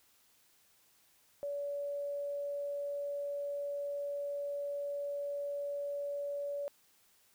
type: tone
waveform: sine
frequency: 571 Hz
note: D5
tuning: 49 cents flat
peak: -35 dBFS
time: 1.43-6.68 s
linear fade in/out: 0 ms
effects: white hiss -68 dBFS RMS until 7.34 s